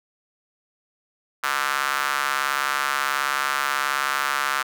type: tone with high-pass filter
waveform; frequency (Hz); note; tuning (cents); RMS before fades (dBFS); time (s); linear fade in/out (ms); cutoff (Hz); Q
square; 69.3; C#2; 0; -24; 1.43-4.63; 10; 1300; 2.9
effects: none